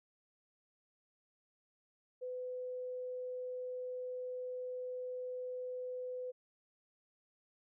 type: tone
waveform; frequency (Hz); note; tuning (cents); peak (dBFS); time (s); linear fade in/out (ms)
sine; 503; B4; +32; -39; 2.21-6.32; 20
effects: none